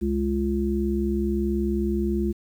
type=harmonic tone; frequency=69.3 Hz; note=C#2; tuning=in tune; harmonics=1 / 3 / 5; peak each=-27 / -25 / -26 dBFS; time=0.01-2.33 s; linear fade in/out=20 ms; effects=9-bit